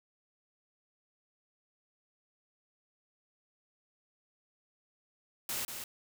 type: noise with echo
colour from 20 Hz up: white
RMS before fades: -36 dBFS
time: 5.49-5.65 s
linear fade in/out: 2 ms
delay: 190 ms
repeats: 1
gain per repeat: -6 dB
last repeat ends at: 5.84 s
effects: none